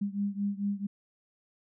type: beating tone pair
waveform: sine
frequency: 200 / 204.5 Hz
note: G3 / G#3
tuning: +35 / -26 cents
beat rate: 4.5 Hz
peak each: -31 / -33 dBFS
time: 0.01-0.87 s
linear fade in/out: 10 ms
effects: none